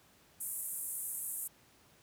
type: band-pass noise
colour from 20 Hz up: pink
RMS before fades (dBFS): -40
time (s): 0.4-1.48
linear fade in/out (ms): 10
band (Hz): 8400 to 14000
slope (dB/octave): 48
effects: pink hiss -64 dBFS RMS until 2.02 s + high-pass 80 Hz 12 dB/octave